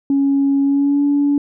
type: tone with pitch glide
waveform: sine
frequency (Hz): 277.2 to 286.1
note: C#4 to D4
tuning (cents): 0 to -45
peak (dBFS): -11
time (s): 0.1-1.38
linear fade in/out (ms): 2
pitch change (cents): +55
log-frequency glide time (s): 0.62-1.03
effects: tanh soft clip ceiling -8 dBFS